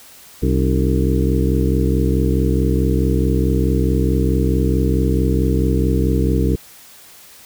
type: harmonic tone with a mistuned harmonic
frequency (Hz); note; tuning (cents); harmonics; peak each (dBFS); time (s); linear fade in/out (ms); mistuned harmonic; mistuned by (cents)
64.6; C2; -21; 1 / 2 / 3 / 4 / 5 / 6 / 7; -17 / -20 / -22 / -23 / -24 / -25 / -25; 0.42-6.56; 10; 4; +130
effects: white hiss -43 dBFS RMS until 7.45 s